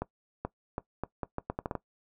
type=accelerating click train; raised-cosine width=1 ms; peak=-18 dBFS; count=11; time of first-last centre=0.02-1.753 s; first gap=430 ms; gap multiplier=0.77; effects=noise-tail reverb RT60 0.1 s tail -19 dB re dry